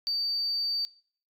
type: tone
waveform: sine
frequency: 4614 Hz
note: D8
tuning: 31 cents flat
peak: -25 dBFS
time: 0.07-0.85 s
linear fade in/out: 0 ms
effects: noise-tail reverb RT60 0.5 s tail -22 dB re dry + tanh soft clip ceiling -22 dBFS